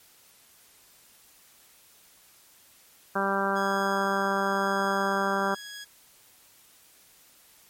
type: harmonic tone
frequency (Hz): 196.3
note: G3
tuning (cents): +3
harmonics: 1 / 2 / 3 / 4 / 5 / 6 / 7 / 8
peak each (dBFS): -32 / -32 / -32 / -32 / -32 / -32 / -32 / -32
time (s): 3.15-5.55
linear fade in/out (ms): 10
type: tone with tremolo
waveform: 15% pulse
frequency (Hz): 1663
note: G#6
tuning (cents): +2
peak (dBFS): -31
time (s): 3.55-5.85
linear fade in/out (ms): 20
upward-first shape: triangle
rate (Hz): 0.96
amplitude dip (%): 40
effects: white hiss -57 dBFS RMS until 7.69 s + MP3 64 kbps